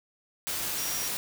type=tone in noise; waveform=sine; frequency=5680 Hz; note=F8; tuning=28 cents sharp; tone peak=-35 dBFS; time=0.78-1.08 s; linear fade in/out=0 ms; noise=white; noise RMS=-32 dBFS; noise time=0.47-1.17 s; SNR=-6 dB; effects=none